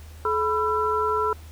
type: tone cluster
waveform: sine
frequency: 429.5 / 991 / 1344 Hz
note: A4 / B5 / E6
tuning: -42 / +6 / +33 cents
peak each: -25 dBFS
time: 0.25-1.33 s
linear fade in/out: 2 ms
effects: added 78 Hz sine -40 dBFS peak until 1.51 s + pink hiss -51 dBFS RMS until 1.51 s